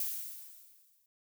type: noise with exponential decay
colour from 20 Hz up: violet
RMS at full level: -33 dBFS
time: 0-1.06 s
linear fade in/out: 2 ms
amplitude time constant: 230 ms
effects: none